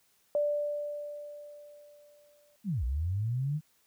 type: tone with exponential decay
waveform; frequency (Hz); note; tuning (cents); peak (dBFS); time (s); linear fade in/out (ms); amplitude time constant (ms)
sine; 587.3; D5; 0; -24; 0.35-2.56; 1; 480
type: linear two-way sweep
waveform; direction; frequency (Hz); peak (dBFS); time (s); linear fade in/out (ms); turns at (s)
sine; down then up; 223.9 to 57.4 to 157.3; -28; 2.64-3.61; 50; 2.84
effects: white hiss -69 dBFS RMS until 3.86 s